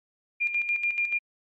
sine tone with tremolo, 2404 Hz, D7, 40 cents sharp, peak -22 dBFS, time 0.4-1.19 s, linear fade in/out 20 ms, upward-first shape square, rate 6.9 Hz, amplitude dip 60%, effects MP3 32 kbps

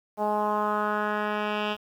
10% pulse tone with low-pass filter sweep, 210 Hz, G#3, 19 cents sharp, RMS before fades -27 dBFS, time 0.17-1.77 s, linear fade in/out 50 ms, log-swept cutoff 780 to 3000 Hz, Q 2.8, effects 9-bit

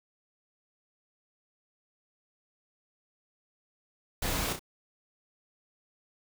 pink noise with echo, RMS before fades -32 dBFS, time 4.22-4.53 s, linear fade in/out 5 ms, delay 32 ms, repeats 2, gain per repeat -6 dB, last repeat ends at 4.594 s, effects none

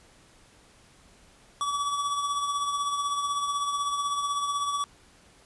square tone with tremolo, 1144 Hz, D6, 46 cents flat, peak -25 dBFS, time 1.61-4.84 s, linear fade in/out 0 ms, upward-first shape triangle, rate 16 Hz, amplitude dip 50%, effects pink hiss -57 dBFS RMS until 5.45 s + resampled to 24000 Hz

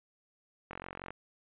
click train, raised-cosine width 0.5 ms, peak -26 dBFS, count 19, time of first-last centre 0.71-1.106 s, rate 45.5 Hz, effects resampled to 8000 Hz

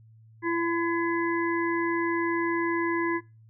harmonic tone, 337.5 Hz, E4, 41 cents sharp, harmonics 1 / 3 / 5 / 6, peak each -26 / -31 / -33 / -34 dBFS, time 0.42-3.21 s, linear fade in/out 50 ms, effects noise-tail reverb RT60 0.3 s tail -24 dB re dry + added 111 Hz sine -51 dBFS peak until 3.49 s

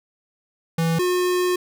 square tone pair in turn, 164.81 / 360.7 Hz, E3 / F#4, 0 / -44 cents, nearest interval octave + major second, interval 1356 cents, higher second, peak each -19 dBFS, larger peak neither, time 0.78-0.99 / 0.99-1.56 s, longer second, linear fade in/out 5 ms, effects none

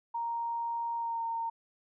sine tone with pitch glide, 932.3 to 917.9 Hz, A#5 to A#5, 0 to -27 cents, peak -31 dBFS, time 0.14-1.5 s, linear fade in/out 10 ms, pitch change -27 cents, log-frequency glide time 0.96-1.23 s, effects none

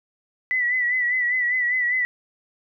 sine tone with vibrato, 1975.5 Hz, B6, in tune, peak -19 dBFS, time 0.51-2.05 s, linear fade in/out 0 ms, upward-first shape sine, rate 5 Hz, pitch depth 52 cents each way, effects none

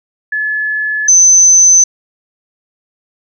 sine tone pair in turn, 1717 / 6119 Hz, A6 / G8, -43 / -43 cents, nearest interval octave + minor seventh, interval 2200 cents, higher second, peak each -13 / -3 dBFS, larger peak second, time 0.32-1.08 / 1.08-1.84 s, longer neither, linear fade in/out 5 ms, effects none

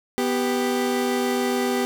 30% pulse tone pair together, 246.9 / 393.8 Hz, B3 / G4, 0 / +8 cents, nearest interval minor sixth, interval 808 cents, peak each -21 dBFS, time 0.18-1.85 s, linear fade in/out 0 ms, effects none

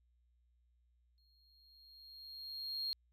triangle tone with exponential growth, 4248 Hz, C8, 25 cents sharp, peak -33 dBFS, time 1.18-2.93 s, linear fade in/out 0 ms, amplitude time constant 380 ms, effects tanh soft clip ceiling -31 dBFS + added 60 Hz sine -70 dBFS peak until 3.12 s

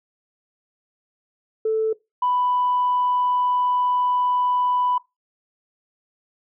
sine tone pair in turn, 440 / 991.5 Hz, A4 / B5, 0 / +7 cents, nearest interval octave + major second, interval 1407 cents, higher second, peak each -17 / -17 dBFS, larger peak neither, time 1.65-1.93 / 2.22-4.98 s, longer second, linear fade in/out 5 ms, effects noise-tail reverb RT60 0.2 s tail -21 dB re dry + tanh soft clip ceiling -13 dBFS

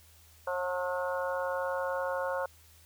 harmonic tone with a mistuned harmonic, 180.3 Hz, F#3, 45 cents flat, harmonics 3 / 4 / 5 / 6 / 7 / 8, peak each -32 / -42 / -38 / -39 / -44 / -39 dBFS, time 0.47-2.46 s, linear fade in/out 5 ms, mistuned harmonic 7, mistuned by +37 cents, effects added 80 Hz sine -59 dBFS peak until 2.85 s + white hiss -60 dBFS RMS until 2.85 s

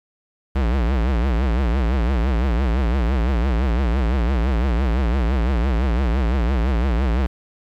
square tone with vibrato, 61.74 Hz, B1, in tune, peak -17 dBFS, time 0.55-7.27 s, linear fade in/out 10 ms, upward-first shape triangle, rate 5.9 Hz, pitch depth 240 cents each way, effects low-pass 3000 Hz 12 dB/octave + 8-bit

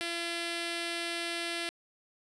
5% pulse tone with notch filter, 340 Hz, F4, 46 cents flat, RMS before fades -35 dBFS, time 0.01-1.69 s, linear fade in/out 0 ms, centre 1100 Hz, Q 1.6, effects resampled to 22050 Hz + 10-bit

